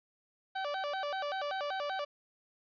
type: tone with vibrato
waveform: 30% pulse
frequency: 668 Hz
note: E5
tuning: 23 cents sharp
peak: -31 dBFS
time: 0.55-2.05 s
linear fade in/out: 10 ms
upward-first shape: square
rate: 5.2 Hz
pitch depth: 240 cents each way
effects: resampled to 11025 Hz + 11-bit